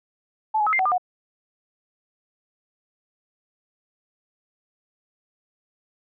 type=tone with pitch steps; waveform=sine; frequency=869 / 839 / 1282 / 2100 / 754 / 1204 / 727 Hz; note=A5 / G#5 / E6 / C7 / F#5 / D6 / F#5; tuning=-22 / +17 / -49 / +6 / +32 / +43 / -31 cents; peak=-18 dBFS; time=0.54-0.981 s; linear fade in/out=10 ms; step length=63 ms; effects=none